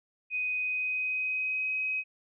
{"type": "tone with pitch glide", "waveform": "sine", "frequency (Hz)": [2500, 2531], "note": ["D#7", "D#7"], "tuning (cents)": [8, 29], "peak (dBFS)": -28, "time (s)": [0.3, 2.04], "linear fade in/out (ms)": 50, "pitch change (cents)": 21, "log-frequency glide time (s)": [0.59, 1.73], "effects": []}